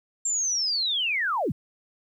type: linear sweep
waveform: sine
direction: down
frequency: 7459 to 89.9 Hz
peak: -23 dBFS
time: 0.25-1.52 s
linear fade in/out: 5 ms
effects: 10-bit